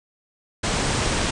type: low-pass noise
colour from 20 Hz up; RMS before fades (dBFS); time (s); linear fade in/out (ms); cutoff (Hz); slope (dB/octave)
pink; -23; 0.63-1.31; 10; 9200; 96
effects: none